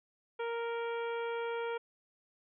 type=harmonic tone; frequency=465.8 Hz; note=A#4; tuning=1 cent flat; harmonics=1 / 2 / 3 / 4 / 5 / 6 / 7; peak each=-35 / -41 / -44 / -52 / -48 / -56 / -54 dBFS; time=0.39-1.78 s; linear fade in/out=10 ms; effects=none